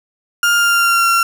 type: tone with pitch glide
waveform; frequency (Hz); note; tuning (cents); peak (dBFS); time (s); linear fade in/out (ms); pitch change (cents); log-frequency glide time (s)
35% pulse; 1407 to 1368.5; F6 to F6; +12 to -36; -9; 0.43-1.23; 2; -48; 0.55-1.08
effects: none